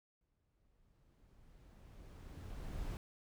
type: noise with exponential growth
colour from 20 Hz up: brown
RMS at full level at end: -41 dBFS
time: 0.21-2.97 s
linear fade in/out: 1 ms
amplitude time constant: 600 ms
effects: none